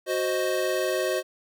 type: chord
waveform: square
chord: C diminished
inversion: second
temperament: equal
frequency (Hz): 370 / 523.3 / 622.3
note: Gb4 / C5 / Eb5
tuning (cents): 0 / 0 / 0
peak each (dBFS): -29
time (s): 0.06-1.23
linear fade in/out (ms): 50
effects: none